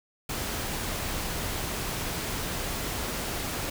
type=noise; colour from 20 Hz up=pink; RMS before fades=-32 dBFS; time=0.29-3.7 s; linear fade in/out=5 ms; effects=none